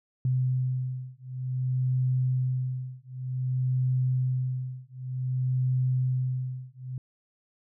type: beating tone pair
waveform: sine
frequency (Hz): 127.9 / 128.44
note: C3 / C3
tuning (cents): -39 / -32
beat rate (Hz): 0.54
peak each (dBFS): -28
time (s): 0.25-6.98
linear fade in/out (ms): 2
effects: none